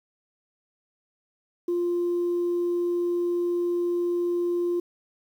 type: tone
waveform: sine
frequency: 349.2 Hz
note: F4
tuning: in tune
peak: -21 dBFS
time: 1.68-4.8 s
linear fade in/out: 5 ms
effects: tanh soft clip ceiling -20 dBFS + 9-bit